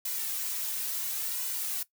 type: noise with flanger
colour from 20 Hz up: blue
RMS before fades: -33 dBFS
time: 0.05-1.83 s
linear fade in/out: 5 ms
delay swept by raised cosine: 2 to 3.3 ms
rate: 0.72 Hz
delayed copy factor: +0.6
effects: noise-tail reverb RT60 0.1 s tail -17 dB re dry